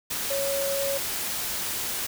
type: tone in noise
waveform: sine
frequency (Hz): 554.4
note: C#5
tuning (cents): 0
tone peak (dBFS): -26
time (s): 0.3-0.98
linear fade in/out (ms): 10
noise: white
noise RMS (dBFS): -30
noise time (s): 0.1-2.07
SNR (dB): +1
effects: none